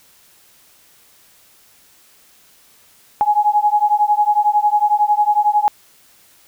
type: beating tone pair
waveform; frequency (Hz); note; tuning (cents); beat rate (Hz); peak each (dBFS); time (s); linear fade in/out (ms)
sine; 830.6 / 841.6; G#5 / G#5; 0 / +23; 11; -15; 3.21-5.68; 0
effects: white hiss -51 dBFS RMS until 6.47 s